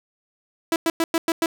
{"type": "tone bursts", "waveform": "sawtooth", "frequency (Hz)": 329.6, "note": "E4", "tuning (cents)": 0, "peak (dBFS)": -14, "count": 6, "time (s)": [0.72, 1.46], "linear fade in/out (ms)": 2, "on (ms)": 40, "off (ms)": 100, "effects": []}